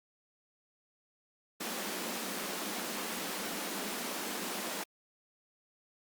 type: high-pass noise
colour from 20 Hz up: pink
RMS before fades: -38 dBFS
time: 1.6-4.84 s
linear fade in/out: 10 ms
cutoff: 180 Hz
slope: 96 dB/octave
effects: Opus 48 kbps